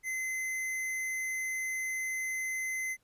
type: tone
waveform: square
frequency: 2053 Hz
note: C7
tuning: 33 cents flat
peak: -33 dBFS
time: 0.03-2.97 s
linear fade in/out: 50 ms
effects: pink hiss -73 dBFS RMS until 3.03 s + resampled to 32000 Hz